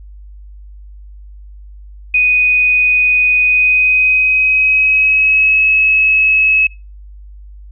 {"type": "tone with pitch glide", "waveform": "sine", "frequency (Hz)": [2489, 2575], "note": ["D#7", "E7"], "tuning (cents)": [0, -41], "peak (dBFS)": -8, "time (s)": [2.14, 6.67], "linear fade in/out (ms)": 5, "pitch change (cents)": 59, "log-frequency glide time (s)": [3.43, 5.63], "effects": ["noise-tail reverb RT60 0.3 s tail -25 dB re dry", "added 50 Hz sine -32 dBFS peak until 7.71 s"]}